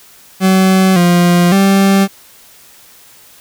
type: tone with pitch steps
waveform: 40% pulse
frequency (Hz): 188.9 / 175.2 / 195.4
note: F#3 / F3 / G3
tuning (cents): +36 / +6 / -5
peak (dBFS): -6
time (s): 0.4-2.08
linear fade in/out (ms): 50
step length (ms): 560
effects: white hiss -42 dBFS RMS until 3.4 s